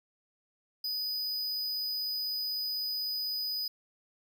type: tone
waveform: square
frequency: 4978 Hz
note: D#8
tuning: in tune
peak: -32 dBFS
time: 0.84-3.68 s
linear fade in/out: 5 ms
effects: none